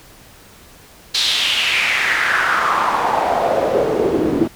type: noise with band-pass filter sweep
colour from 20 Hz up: pink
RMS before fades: -17 dBFS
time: 1.14-4.48 s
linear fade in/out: 10 ms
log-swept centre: 4100 to 290 Hz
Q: 3.8
effects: pink hiss -44 dBFS RMS until 4.55 s